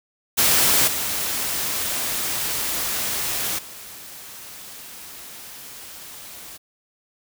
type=noise with level steps; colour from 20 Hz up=white; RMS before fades=-17 / -25 / -39 dBFS; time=0.37-6.58 s; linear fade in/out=20 ms; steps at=0.87 / 3.58 s; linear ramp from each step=10 ms; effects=none